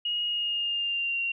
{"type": "tone with pitch glide", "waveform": "sine", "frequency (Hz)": [2878, 2758], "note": ["F#7", "F7"], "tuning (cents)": [-49, -22], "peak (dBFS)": -26, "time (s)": [0.05, 1.32], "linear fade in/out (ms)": 5, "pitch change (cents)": -73, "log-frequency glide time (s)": [0.26, 1.21], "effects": []}